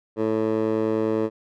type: tone with band-pass filter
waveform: 15% pulse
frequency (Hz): 110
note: A2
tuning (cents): 0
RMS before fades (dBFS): -23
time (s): 0.16-1.3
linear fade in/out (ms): 50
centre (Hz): 470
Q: 1.7
effects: none